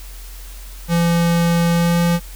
square tone with pitch glide, 170 to 171.58 Hz, F3 to F3, -46 to -30 cents, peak -14 dBFS, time 0.88-2.2 s, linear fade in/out 50 ms, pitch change +16 cents, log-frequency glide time 1.7-2 s, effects added 44 Hz sine -32 dBFS peak until 2.35 s + white hiss -41 dBFS RMS until 2.35 s

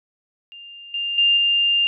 sine tone with level steps, 2800 Hz, F7, 4 cents sharp, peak -37 / -22 / -13 / -15 dBFS, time 0.52-1.87 s, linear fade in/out 0 ms, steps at 0.94 / 1.18 / 1.37 s, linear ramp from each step 2 ms, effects none

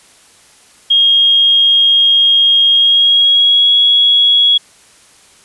sine tone with pitch glide, 3252 to 3338 Hz, G#7 to G#7, -37 to +8 cents, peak -6 dBFS, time 0.9-4.58 s, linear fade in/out 10 ms, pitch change +45 cents, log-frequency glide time 2.72-3.75 s, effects white hiss -45 dBFS RMS until 5.44 s + resampled to 24000 Hz

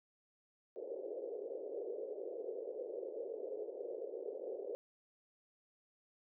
pink band-pass noise, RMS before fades -44 dBFS, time 0.76-4.75 s, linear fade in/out 0 ms, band 400 to 530 Hz, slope 48 dB/octave, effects none

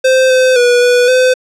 square tone with pitch steps, 520 / 514 / 486.7 / 490.6 / 510 Hz, C5 / C5 / B4 / B4 / C5, -11 / -31 / -25 / -12 / -44 cents, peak -7 dBFS, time 0.04-1.34 s, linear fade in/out 10 ms, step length 260 ms, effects low-pass 8000 Hz 12 dB/octave

